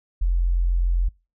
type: tone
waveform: sine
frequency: 43.65 Hz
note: F1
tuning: in tune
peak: -17 dBFS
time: 0.21-1.09 s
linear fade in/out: 10 ms
effects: noise-tail reverb RT60 0.3 s tail -25 dB re dry